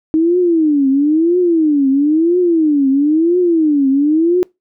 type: tone with vibrato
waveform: sine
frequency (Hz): 311.1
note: D#4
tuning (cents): 0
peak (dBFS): -9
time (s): 0.14-4.43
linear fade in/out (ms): 0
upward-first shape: triangle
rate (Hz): 1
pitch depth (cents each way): 280
effects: noise-tail reverb RT60 0.2 s tail -25 dB re dry